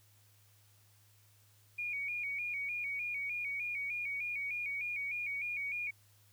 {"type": "tone with vibrato", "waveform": "sine", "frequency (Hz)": 2336, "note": "D7", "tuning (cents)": -10, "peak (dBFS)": -35, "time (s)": [1.78, 5.91], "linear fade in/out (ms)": 10, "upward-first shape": "square", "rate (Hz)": 3.3, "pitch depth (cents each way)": 68, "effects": ["added 103 Hz sine -65 dBFS peak until 6.32 s", "white hiss -68 dBFS RMS until 6.32 s"]}